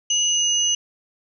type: tone pair together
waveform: sine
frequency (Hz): 2884 / 6117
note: F#7 / G8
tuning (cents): -45 / -43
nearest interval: octave + minor second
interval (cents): 1302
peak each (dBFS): -20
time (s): 0.1-0.75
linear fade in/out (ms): 5
effects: none